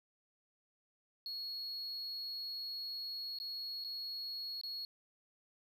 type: tone with dropouts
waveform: sine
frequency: 4329 Hz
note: C#8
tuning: 42 cents flat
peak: -37 dBFS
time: 1.26-4.85 s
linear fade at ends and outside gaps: 1 ms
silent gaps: 3.387-3.4 / 3.84-3.846 / 4.613-4.635 s
effects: tanh soft clip ceiling -39 dBFS + 12-bit